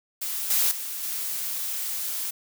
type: noise with level steps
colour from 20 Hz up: blue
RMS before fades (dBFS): -30 / -22 / -33 / -30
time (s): 0.21-2.31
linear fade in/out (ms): 10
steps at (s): 0.5 / 0.71 / 1.03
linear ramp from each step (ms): 5
effects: none